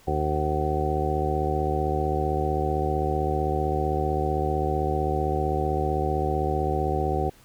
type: harmonic tone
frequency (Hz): 75.6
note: D#2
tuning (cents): -49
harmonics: 1 / 2 / 3 / 4 / 5 / 6 / 7 / 9 / 10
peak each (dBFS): -28 / -31 / -39 / -34 / -29 / -33 / -33 / -40 / -28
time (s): 0.07-7.3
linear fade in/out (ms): 10
effects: pink hiss -55 dBFS RMS until 7.44 s